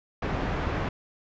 pink low-pass noise, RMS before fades -29 dBFS, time 0.22-0.89 s, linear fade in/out 5 ms, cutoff 1800 Hz, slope 12 dB/octave, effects resampled to 16000 Hz

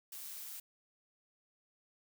blue noise with amplitude modulation, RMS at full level -45 dBFS, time 0.12-0.6 s, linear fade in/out 5 ms, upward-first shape sine, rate 143 Hz, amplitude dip 30%, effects none

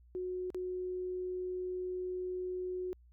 sine tone with dropouts, 365.6 Hz, F#4, 21 cents flat, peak -35 dBFS, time 0.15-2.93 s, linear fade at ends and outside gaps 0 ms, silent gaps 0.503-0.546 s, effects added 60 Hz sine -58 dBFS peak until 3.12 s

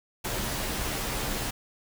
pink noise with comb filter, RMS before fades -31 dBFS, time 0.24-1.51 s, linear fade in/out 10 ms, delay 12 ms, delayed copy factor -0.55, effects none

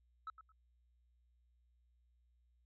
sine tone with echo, 1300 Hz, E6, 24 cents flat, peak -40 dBFS, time 0.27-0.3 s, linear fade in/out 2 ms, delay 110 ms, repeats 2, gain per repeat -13 dB, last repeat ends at 0.52 s, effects tanh soft clip ceiling -40 dBFS + added 60 Hz sine -70 dBFS peak until 2.65 s

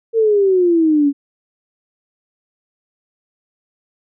sine exponential sweep, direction down, 460 to 277.2 Hz, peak -10 dBFS, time 0.13-1.13 s, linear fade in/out 50 ms, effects none

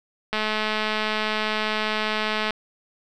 click train, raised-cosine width 0.3 ms, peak -9 dBFS, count 469, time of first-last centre 0.33-2.507 s, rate 215 Hz, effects none

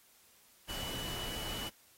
sine tone in noise, 2961 Hz, F#7, 1 cent sharp, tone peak -42 dBFS, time 0.68-1.7 s, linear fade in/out 20 ms, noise pink, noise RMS -42 dBFS, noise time 0.68-1.7 s, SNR -3 dB, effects white hiss -64 dBFS RMS until 1.97 s + AAC 48 kbps

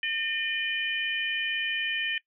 harmonic tone, 606 Hz, D#5, 46 cents flat, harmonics 3 / 4 / 5, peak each -31 / -31 / -31 dBFS, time 0.03-2.18 s, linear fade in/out 2 ms, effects noise-tail reverb RT60 0.1 s tail -21 dB re dry

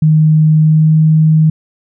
sine tone with pitch glide, 155.56 to 157 Hz, D#3 to D#3, 0 to +16 cents, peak -5 dBFS, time 0.02-1.5 s, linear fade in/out 5 ms, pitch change +16 cents, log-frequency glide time 0.6-0.95 s, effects none

